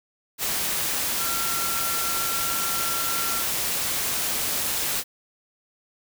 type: tone in noise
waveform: sine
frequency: 1364 Hz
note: F6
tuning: 41 cents flat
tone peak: -31 dBFS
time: 1.17-3.44 s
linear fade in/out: 50 ms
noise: white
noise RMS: -26 dBFS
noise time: 0.38-5.04 s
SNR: -8 dB
effects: none